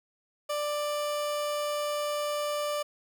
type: tone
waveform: 30% pulse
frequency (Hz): 590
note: D5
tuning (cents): +8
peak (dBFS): -26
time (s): 0.49-2.83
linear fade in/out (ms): 10
effects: none